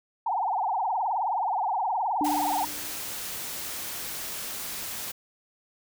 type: tone with vibrato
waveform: sine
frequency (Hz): 830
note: G#5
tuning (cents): -1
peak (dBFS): -24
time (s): 0.26-2.65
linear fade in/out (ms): 5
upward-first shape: triangle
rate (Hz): 19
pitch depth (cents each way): 270
type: tone with exponential decay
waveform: sine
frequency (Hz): 297.8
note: D4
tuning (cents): +24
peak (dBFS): -24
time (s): 2.21-3.18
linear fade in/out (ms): 1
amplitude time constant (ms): 210
type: noise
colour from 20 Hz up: white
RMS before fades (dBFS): -35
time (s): 2.24-5.12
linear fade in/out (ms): 10
effects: none